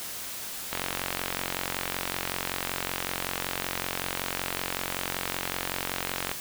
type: click train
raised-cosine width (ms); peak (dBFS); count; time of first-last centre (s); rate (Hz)
0.3; -12; 254; 0.73-6.315; 45.3
effects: white hiss -37 dBFS RMS until 6.4 s